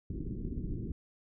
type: low-pass noise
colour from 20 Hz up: pink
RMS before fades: -37 dBFS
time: 0.1-0.92 s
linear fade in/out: 5 ms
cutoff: 370 Hz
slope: 48 dB/octave
effects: none